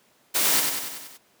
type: noise with echo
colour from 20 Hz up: white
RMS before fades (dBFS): -22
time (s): 0.34-0.61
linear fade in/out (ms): 20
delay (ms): 95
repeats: 6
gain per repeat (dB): -4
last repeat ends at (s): 1.18
effects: pink hiss -61 dBFS RMS until 1.4 s + high-pass 200 Hz 12 dB/octave